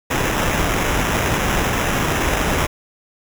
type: noise with sample-and-hold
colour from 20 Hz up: pink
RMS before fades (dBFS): -19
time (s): 0.1-2.67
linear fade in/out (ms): 10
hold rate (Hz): 4410
effects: none